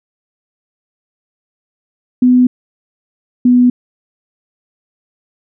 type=tone pair in turn; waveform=sine; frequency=250 / 247 Hz; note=B3 / B3; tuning=+21 / 0 cents; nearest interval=unison; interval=21 cents; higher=first; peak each=-5 dBFS; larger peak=neither; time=2.22-2.47 / 3.45-3.7 s; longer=neither; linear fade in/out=5 ms; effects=none